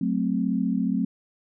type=chord; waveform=sine; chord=F# diminished; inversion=none; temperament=equal; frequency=185 / 220 / 261.6 Hz; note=F#3 / A3 / C4; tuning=0 / 0 / 0 cents; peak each=-26 dBFS; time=0.01-1.05 s; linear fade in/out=5 ms; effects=none